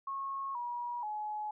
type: tone with pitch steps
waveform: sine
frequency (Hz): 1092 / 961.7 / 846.9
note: C#6 / B5 / G#5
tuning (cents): -26 / -46 / +34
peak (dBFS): -35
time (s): 0.07-1.51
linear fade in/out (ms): 5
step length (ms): 480
effects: none